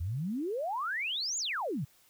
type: exponential two-way sweep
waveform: sine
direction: up then down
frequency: 77.78 to 7280 to 116.5 Hz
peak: -31 dBFS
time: 0-1.85 s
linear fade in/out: 10 ms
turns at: 1.38 s
effects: white hiss -64 dBFS RMS until 2.09 s